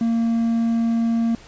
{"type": "tone with quantisation", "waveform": "triangle", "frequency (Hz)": 230, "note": "A#3", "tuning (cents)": -23, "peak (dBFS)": -15, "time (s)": [0.01, 1.35], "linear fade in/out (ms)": 2, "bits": 7, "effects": ["pink hiss -46 dBFS RMS until 1.47 s", "resampled to 16000 Hz"]}